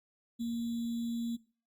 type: tone with sample-and-hold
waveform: sine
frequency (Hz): 233.1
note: A#3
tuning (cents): 0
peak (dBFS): -32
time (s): 0.39-1.37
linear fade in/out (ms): 20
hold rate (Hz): 3675
effects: noise-tail reverb RT60 0.4 s tail -21 dB re dry + Opus 48 kbps